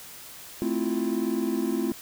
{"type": "chord", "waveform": "triangle", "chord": "F major seventh", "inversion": "first", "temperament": "equal", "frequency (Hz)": [220, 261.6, 329.6, 349.2], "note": ["A3", "C4", "E4", "F4"], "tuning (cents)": [0, 0, 0, 0], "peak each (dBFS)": -28, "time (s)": [0.62, 1.92], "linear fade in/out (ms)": 0, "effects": ["white hiss -44 dBFS RMS until 2.01 s"]}